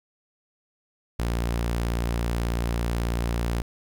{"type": "tone", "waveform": "sawtooth", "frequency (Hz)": 58.27, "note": "A#1", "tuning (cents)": 0, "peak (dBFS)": -20, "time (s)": [1.19, 3.62], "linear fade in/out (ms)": 5, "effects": ["10-bit"]}